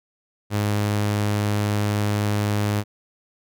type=tone; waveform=sawtooth; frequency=103.83 Hz; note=G#2; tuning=in tune; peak=-16 dBFS; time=0.5-2.84 s; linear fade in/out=50 ms; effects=none